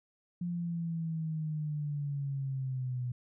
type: linear sweep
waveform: sine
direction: down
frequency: 175.8 to 122.7 Hz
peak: -32 dBFS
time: 0.41-3.12 s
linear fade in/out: 5 ms
effects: none